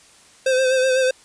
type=tone with vibrato; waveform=square; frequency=519 Hz; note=C5; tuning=14 cents flat; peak=-16 dBFS; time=0.46-1.11 s; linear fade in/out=5 ms; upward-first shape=sine; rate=8 Hz; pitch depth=35 cents each way; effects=white hiss -50 dBFS RMS until 1.24 s + resampled to 22050 Hz